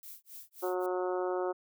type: noise with tremolo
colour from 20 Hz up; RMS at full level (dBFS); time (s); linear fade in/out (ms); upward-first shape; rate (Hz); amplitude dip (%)
violet; -46; 0.03-0.86; 0; sine; 3.7; 100
type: harmonic tone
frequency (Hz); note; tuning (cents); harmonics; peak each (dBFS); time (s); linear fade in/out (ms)
182.2; F#3; -26; 2 / 3 / 4 / 5 / 6 / 7 / 8; -32 / -36 / -39 / -42 / -46 / -43 / -50; 0.62-1.53; 20
effects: none